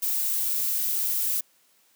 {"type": "noise", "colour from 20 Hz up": "violet", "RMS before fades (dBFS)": -26, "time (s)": [0.02, 1.41], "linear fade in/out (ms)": 10, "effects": ["white hiss -63 dBFS RMS until 1.95 s", "high-pass 150 Hz 12 dB/octave"]}